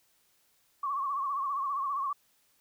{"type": "tone with vibrato", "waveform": "sine", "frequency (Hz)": 1112, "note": "C#6", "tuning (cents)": 5, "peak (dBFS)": -29, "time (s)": [0.83, 2.13], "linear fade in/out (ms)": 5, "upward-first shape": "triangle", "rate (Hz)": 15, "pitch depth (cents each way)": 100, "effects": ["white hiss -69 dBFS RMS until 2.6 s"]}